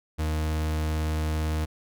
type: tone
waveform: 40% pulse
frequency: 77.78 Hz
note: D#2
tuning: in tune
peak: -24 dBFS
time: 0.18-1.66 s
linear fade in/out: 20 ms
effects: none